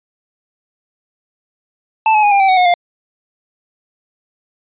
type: tone with pitch steps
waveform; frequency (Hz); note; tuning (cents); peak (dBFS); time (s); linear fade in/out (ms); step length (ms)
square; 880 / 852 / 824.9 / 798.6 / 773.2 / 748.6 / 724.8 / 701.7; A5 / G#5 / G#5 / G5 / G5 / F#5 / F#5 / F5; 0 / +44 / -12 / +32 / -24 / +20 / -36 / +8; -9; 2.06-2.74; 2; 85
effects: resampled to 8000 Hz